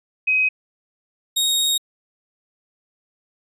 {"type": "tone pair in turn", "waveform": ["sine", "sawtooth"], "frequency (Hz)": [2526, 3749], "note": ["D#7", "A#7"], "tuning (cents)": [26, 9], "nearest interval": "perfect fifth", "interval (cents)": 683, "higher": "second", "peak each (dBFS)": [-15, -14], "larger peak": "second", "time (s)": [[0.27, 0.49], [1.36, 1.78]], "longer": "second", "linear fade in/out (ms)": 10, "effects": ["resampled to 32000 Hz"]}